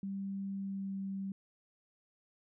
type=tone with pitch glide; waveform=sine; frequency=196 to 194.42 Hz; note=G3 to G3; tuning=0 to -14 cents; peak=-36 dBFS; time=0.03-1.32 s; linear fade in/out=2 ms; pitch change=-14 cents; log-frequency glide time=0.56-0.97 s; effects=none